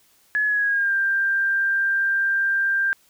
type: tone with pitch glide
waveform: sine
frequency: 1700 to 1586.2 Hz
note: G#6 to G6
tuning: +40 to +20 cents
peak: -18 dBFS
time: 0.35-2.93 s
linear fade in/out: 0 ms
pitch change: -120 cents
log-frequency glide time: 0.46-0.94 s
effects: white hiss -59 dBFS RMS until 3.09 s